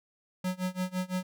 square tone with tremolo, 183.8 Hz, F#3, 11 cents flat, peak -28 dBFS, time 0.44-1.23 s, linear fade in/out 5 ms, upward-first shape sine, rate 5.9 Hz, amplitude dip 95%, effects none

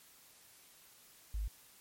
sine tone, 51.91 Hz, G#1, in tune, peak -34 dBFS, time 1.34-1.48 s, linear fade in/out 5 ms, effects white hiss -61 dBFS RMS until 1.8 s + MP3 64 kbps

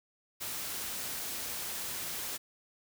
white noise, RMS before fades -38 dBFS, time 0.4-2.38 s, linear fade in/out 20 ms, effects none

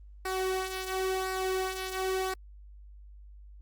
sawtooth tone with flanger, 376.6 Hz, F#4, 31 cents sharp, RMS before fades -32 dBFS, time 0.25-2.34 s, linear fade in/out 5 ms, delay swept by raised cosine 0.3 to 2.8 ms, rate 0.95 Hz, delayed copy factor -0.55, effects added 50 Hz sine -47 dBFS peak until 3.61 s + Opus 32 kbps

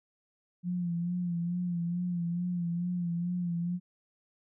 sine tone with vibrato, 174.4 Hz, F3, 2 cents flat, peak -29 dBFS, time 0.63-3.8 s, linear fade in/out 50 ms, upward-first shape sine, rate 2.3 Hz, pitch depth 46 cents each way, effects none

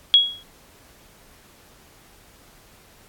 sine tone with exponential decay, 3322 Hz, G#7, in tune, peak -7 dBFS, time 0.14-0.43 s, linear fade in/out 0 ms, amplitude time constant 63 ms, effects pink hiss -52 dBFS RMS until 3.08 s + AAC 64 kbps

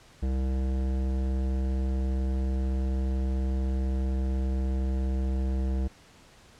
sine tone with hard clipping, 65.41 Hz, C2, in tune, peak -27 dBFS, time 0.22-5.88 s, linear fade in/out 10 ms, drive 15 dB, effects pink hiss -55 dBFS RMS until 6.59 s + low-pass 8000 Hz 12 dB/octave

